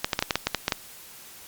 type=clicks; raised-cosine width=0.2 ms; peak=-5 dBFS; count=10; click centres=0.045 / 0.132 / 0.191 / 0.225 / 0.308 / 0.356 / 0.47 / 0.547 / 0.681 / 0.722 s; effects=white hiss -46 dBFS RMS until 1.47 s + Opus 48 kbps